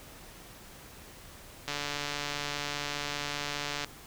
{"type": "click train", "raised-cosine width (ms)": 0.2, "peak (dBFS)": -16, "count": 315, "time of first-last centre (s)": [1.68, 3.846], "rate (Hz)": 145, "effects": ["pink hiss -50 dBFS RMS until 4.06 s"]}